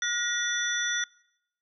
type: tone cluster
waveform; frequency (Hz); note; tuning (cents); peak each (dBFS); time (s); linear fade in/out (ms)
sine; 1437 / 1894 / 3487 / 5900; F6 / A#6 / A7 / F#8; +49 / +27 / -16 / -6; -31 / -31 / -32 / -32; 0.02-1.04; 2
effects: noise-tail reverb RT60 0.8 s tail -24 dB re dry